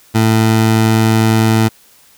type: tone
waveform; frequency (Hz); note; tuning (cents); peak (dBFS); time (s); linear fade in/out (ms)
20% pulse; 111.1; A2; +17; -4; 0.14-1.69; 20
effects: white hiss -47 dBFS RMS until 2.17 s